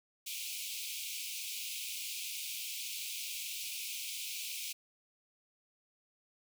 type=high-pass noise; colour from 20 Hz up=pink; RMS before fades=-41 dBFS; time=0.26-4.73 s; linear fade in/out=10 ms; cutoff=2300 Hz; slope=96 dB/octave; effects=none